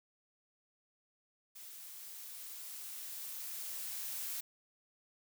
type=noise with level ramp; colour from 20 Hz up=blue; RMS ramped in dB=-51 to -40 dBFS; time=1.55-4.41 s; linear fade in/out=10 ms; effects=none

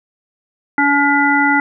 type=harmonic tone; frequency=284.8 Hz; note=C#4; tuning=47 cents sharp; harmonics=1 / 3 / 5 / 7; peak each=-16 / -16 / -16 / -16 dBFS; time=0.78-1.6 s; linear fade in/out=2 ms; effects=none

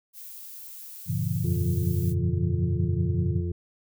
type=noise; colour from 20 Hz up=violet; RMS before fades=-42 dBFS; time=0.13-2.15 s; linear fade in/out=50 ms
type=chord; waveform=sine; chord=G diminished seventh; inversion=none; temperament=just; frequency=98 / 117.6 / 141.12 / 169.34 Hz; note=G2 / Bb2 / Db3 / Fb3; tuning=0 / +16 / +31 / +47 cents; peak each=-30 dBFS; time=1.06-3.42 s; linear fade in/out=50 ms
type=harmonic tone; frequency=87.31 Hz; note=F2; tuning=in tune; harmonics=1 / 2 / 4 / 5; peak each=-27 / -35 / -35 / -45 dBFS; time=1.44-3.52 s; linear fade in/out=5 ms
effects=none

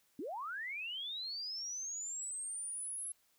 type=linear sweep; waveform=sine; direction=up; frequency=244.6 to 11040 Hz; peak=-39 dBFS; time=0.19-3.12 s; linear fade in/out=2 ms; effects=white hiss -73 dBFS RMS until 3.38 s

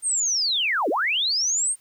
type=linear two-way sweep; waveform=sine; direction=down then up; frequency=8890 to 261.6 to 8890 Hz; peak=-20 dBFS; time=0.02-1.76 s; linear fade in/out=50 ms; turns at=0.89 s; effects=white hiss -60 dBFS RMS until 1.8 s

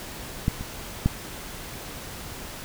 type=clicks; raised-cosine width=5 ms; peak=-9 / -20 / -7 dBFS; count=3; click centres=0.481 / 0.61 / 1.06 s; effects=pink hiss -38 dBFS RMS until 2.64 s

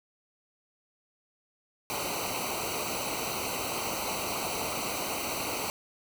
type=noise with comb filter; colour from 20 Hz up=pink; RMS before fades=-33 dBFS; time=1.9-5.7 s; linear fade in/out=0 ms; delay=0.58 ms; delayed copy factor=-0.95; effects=none

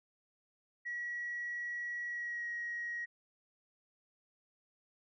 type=tone with pitch glide; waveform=sine; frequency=1922 to 1894.4 Hz; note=B6 to A#6; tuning=-48 to +27 cents; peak=-36 dBFS; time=0.85-3.06 s; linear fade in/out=20 ms; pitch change=-25 cents; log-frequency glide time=2.07-2.47 s; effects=tanh soft clip ceiling -32 dBFS

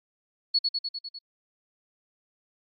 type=tone with echo; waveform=sine; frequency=4383 Hz; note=C#8; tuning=20 cents flat; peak=-19 dBFS; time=0.54-0.59 s; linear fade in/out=10 ms; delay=100 ms; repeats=6; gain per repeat=-3 dB; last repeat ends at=1.19 s; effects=AAC 32 kbps

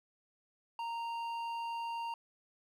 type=tone with hard clipping; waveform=sine; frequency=928 Hz; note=A#5; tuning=8 cents flat; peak=-38 dBFS; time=0.79-2.14 s; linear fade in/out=2 ms; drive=8 dB; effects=none

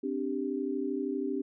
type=chord; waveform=sine; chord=C suspended second; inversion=none; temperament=just; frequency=261.6 / 294.3 / 392.4 Hz; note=C4 / D4 / G4; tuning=0 / +4 / +2 cents; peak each=-34 dBFS; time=0.03-1.42 s; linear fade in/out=10 ms; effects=none

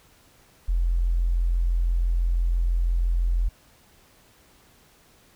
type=tone with tanh clipping; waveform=triangle; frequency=43 Hz; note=F1; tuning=26 cents flat; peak=-19 dBFS; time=0.68-3.49 s; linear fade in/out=10 ms; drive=3 dB; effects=pink hiss -57 dBFS RMS until 5.35 s

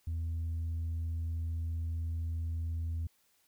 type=tone; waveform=sine; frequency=82.3 Hz; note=E2; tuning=2 cents flat; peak=-30 dBFS; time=0.07-3.07 s; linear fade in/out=5 ms; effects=tanh soft clip ceiling -31 dBFS + white hiss -71 dBFS RMS until 3.47 s

